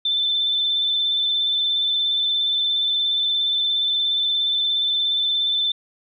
sine tone with vibrato, 3536 Hz, A7, 8 cents sharp, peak -18 dBFS, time 0.05-5.72 s, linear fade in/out 5 ms, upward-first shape sine, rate 17 Hz, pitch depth 19 cents each way, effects none

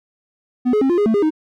triangle tone with pitch steps, 249.1 / 423.5 / 267.5 / 349.1 / 412.5 / 222 / 406.7 / 311.5 Hz, B3 / G#4 / C4 / F4 / G#4 / A3 / G#4 / D#4, +15 / +34 / +38 / -1 / -12 / +16 / -36 / +2 cents, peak -11 dBFS, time 0.65-1.306 s, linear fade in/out 20 ms, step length 82 ms, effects none

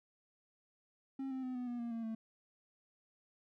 triangle tone with pitch steps, 268.7 / 261.7 / 254.8 / 248.1 / 241.6 / 235.3 / 229.1 / 223.1 Hz, C4 / C4 / C4 / B3 / B3 / A#3 / A#3 / A3, +46 / 0 / -46 / +8 / -38 / +16 / -30 / +24 cents, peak -36 dBFS, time 1.19-2.15 s, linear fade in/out 5 ms, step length 120 ms, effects none

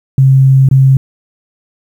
sine tone with dropouts, 133.8 Hz, C3, 39 cents sharp, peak -3 dBFS, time 0.18-0.97 s, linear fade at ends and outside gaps 2 ms, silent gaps 0.688-0.712 s, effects 7-bit

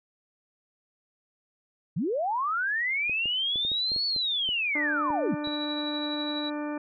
sine linear two-way sweep, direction up then down, 130.1 to 4474 to 130.1 Hz, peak -25 dBFS, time 1.96-5.35 s, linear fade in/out 10 ms, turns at 4.06 s
clicks, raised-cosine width 2 ms, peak -28 dBFS, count 11, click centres 3.096 / 3.257 / 3.558 / 3.65 / 3.717 / 3.918 / 3.963 / 4.163 / 4.49 / 5.104 / 5.473 s
harmonic tone, 296.8 Hz, D4, 18 cents sharp, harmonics 1 / 2 / 3 / 4 / 5 / 6 / 8, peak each -31 / -37 / -41 / -43 / -45 / -47 / -49 dBFS, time 4.75-6.78 s, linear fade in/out 5 ms
sine tone with tremolo, 3910 Hz, B7, 18 cents flat, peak -31 dBFS, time 5.44-6.5 s, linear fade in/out 5 ms, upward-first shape sine, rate 12 Hz, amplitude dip 40%
effects none

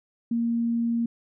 sine tone, 233.1 Hz, A#3, in tune, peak -22 dBFS, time 0.31-1.06 s, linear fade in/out 5 ms, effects none

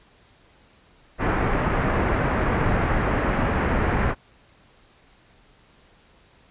pink low-pass noise, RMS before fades -22 dBFS, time 1.18-4.15 s, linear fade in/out 50 ms, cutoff 2000 Hz, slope 24 dB/octave, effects pink hiss -56 dBFS RMS until 6.5 s + resampled to 8000 Hz

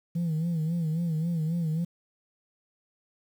sine tone with vibrato, 163.8 Hz, E3, 11 cents flat, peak -23 dBFS, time 0.15-1.85 s, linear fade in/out 10 ms, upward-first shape sine, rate 3.7 Hz, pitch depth 96 cents each way, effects tanh soft clip ceiling -24 dBFS + 9-bit

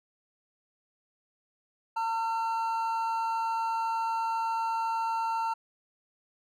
triangle tone pair together, 907 / 1359 Hz, A#5 / F6, -48 / -48 cents, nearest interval perfect fifth, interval 700 cents, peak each -26 / -34 dBFS, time 1.96-5.54 s, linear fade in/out 10 ms, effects none

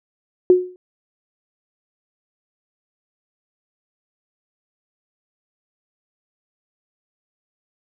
sine tone with exponential decay, 363.7 Hz, F#4, 30 cents flat, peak -5 dBFS, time 0.5-0.76 s, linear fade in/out 1 ms, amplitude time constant 56 ms, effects none

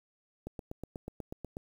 click train, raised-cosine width 2 ms, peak -26 dBFS, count 10, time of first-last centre 0.47-1.569 s, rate 8.19 Hz, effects 9-bit

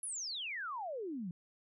sine exponential sweep, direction down, 11080 to 163.9 Hz, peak -38 dBFS, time 0.03-1.31 s, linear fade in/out 2 ms, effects none

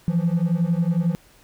triangle beating tone pair, 164.81 / 175.81 Hz, E3 / F3, 0 / +12 cents, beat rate 11 Hz, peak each -18 dBFS, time 0.08-1.15 s, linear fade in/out 0 ms, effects tanh soft clip ceiling -13 dBFS + pink hiss -54 dBFS RMS until 1.43 s

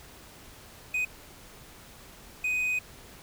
triangle tone bursts at uneven times, 2500 Hz, D#7, 8 cents sharp, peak -24 dBFS, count 2, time 0.94-1.05 / 2.44-2.79 s, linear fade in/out 5 ms, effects pink hiss -50 dBFS RMS until 3.22 s

